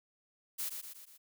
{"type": "noise with echo", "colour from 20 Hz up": "blue", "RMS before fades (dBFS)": -37, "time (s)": [0.58, 0.7], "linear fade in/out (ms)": 20, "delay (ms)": 120, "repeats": 4, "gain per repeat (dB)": -5, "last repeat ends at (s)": 1.18, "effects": []}